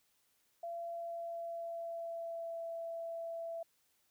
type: tone with pitch glide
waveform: sine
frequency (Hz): 680 to 666.8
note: F5 to E5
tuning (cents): -46 to +20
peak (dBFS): -39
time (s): 0.63-3.63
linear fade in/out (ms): 5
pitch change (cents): -34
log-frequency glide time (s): 0.82-2.64
effects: white hiss -75 dBFS RMS until 4.1 s